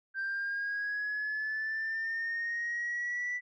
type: linear sweep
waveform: sine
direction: up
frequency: 1568 to 1975.5 Hz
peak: -30 dBFS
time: 0.14-3.41 s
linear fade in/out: 50 ms
effects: tanh soft clip ceiling -29 dBFS